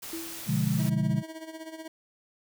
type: noise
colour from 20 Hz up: white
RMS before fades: -40 dBFS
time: 0.02-0.9 s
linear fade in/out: 10 ms
type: tone with exponential decay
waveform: sine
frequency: 329.1 Hz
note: E4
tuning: 3 cents flat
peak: -32 dBFS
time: 0.13-0.69 s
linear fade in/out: 2 ms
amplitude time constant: 120 ms
type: chord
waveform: sine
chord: B diminished seventh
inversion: none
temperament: equal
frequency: 123.47 / 146.83 / 174.61 / 207.7 Hz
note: B2 / D3 / F3 / Ab3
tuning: 0 / 0 / 0 / 0 cents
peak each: -30 / -28 / -30 / -29 dBFS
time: 0.46-1.23 s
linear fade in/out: 50 ms
type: tone with tremolo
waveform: 25% pulse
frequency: 320.5 Hz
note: E4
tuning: 49 cents flat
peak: -33 dBFS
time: 0.79-1.88 s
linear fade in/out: 5 ms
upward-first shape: sine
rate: 16 Hz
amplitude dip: 70%
effects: none